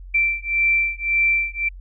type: beating tone pair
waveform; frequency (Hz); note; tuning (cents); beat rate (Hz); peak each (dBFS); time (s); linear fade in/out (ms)
sine; 2344 / 2345.8; D7 / D7; -4 / -3; 1.8; -20; 0.14-1.69; 10
effects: added 45 Hz sine -35 dBFS peak until 1.8 s